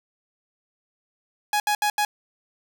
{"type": "tone bursts at uneven times", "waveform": "sawtooth", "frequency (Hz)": 834, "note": "G#5", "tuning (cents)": 7, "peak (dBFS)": -16, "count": 4, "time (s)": [[1.53, 1.6], [1.67, 1.75], [1.82, 1.9], [1.98, 2.05]], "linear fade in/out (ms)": 2, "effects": []}